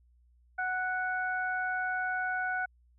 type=harmonic tone; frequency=740 Hz; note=F#5; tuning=in tune; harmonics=1 / 2 / 3; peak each=-34 / -31 / -46 dBFS; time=0.58-2.66 s; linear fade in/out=10 ms; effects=added 60 Hz sine -61 dBFS peak until 2.98 s